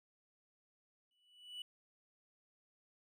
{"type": "tone with exponential growth", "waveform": "triangle", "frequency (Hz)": 2957, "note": "F#7", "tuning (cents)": -2, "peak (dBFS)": -40, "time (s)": [1.11, 1.62], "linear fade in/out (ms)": 2, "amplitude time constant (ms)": 110, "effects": []}